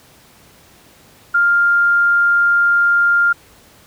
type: tone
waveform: sine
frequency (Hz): 1400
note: F6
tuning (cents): +4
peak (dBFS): -10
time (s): 1.34-3.33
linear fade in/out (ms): 10
effects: pink hiss -47 dBFS RMS until 3.86 s + high-pass 60 Hz 12 dB/octave